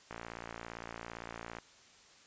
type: click train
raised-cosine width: 0.5 ms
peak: -27 dBFS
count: 86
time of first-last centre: 0.11-1.586 s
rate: 57.6 Hz
effects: white hiss -60 dBFS RMS until 2.26 s + resampled to 16000 Hz